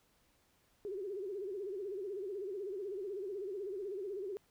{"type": "tone with vibrato", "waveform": "sine", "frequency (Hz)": 392, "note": "G4", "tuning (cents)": 0, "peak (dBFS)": -38, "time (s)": [0.85, 4.37], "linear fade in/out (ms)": 0, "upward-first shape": "sine", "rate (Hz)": 16, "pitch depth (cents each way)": 130, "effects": ["pink hiss -72 dBFS RMS until 4.5 s"]}